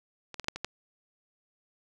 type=clicks; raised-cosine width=0.2 ms; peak=-24 / -18 / -25 / -10 / -20 / -14 dBFS; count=6; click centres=0.343 / 0.397 / 0.444 / 0.484 / 0.56 / 0.646 s; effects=none